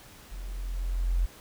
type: tone with level ramp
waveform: sine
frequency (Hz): 43.65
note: F1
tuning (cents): 0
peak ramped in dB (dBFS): -36 to -21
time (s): 0.31-1.26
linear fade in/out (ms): 10
effects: pink hiss -51 dBFS RMS until 1.4 s